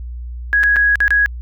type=tone with dropouts; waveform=sine; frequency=1661.2 Hz; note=G#6; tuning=in tune; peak=-10 dBFS; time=0.53-1.26 s; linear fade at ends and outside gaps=0 ms; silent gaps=0.633-0.637 / 0.76-0.766 / 0.956-1.004 / 1.08-1.106 s; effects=added 60 Hz sine -25 dBFS peak until 1.41 s